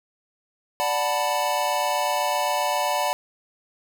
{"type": "chord", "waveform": "square", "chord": "B minor seventh", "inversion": "first", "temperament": "equal", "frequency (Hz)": [587.3, 740, 880, 987.8], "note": ["D5", "F#5", "A5", "B5"], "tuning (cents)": [0, 0, 0, 0], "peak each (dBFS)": -28, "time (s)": [0.8, 3.13], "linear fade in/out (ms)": 0, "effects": []}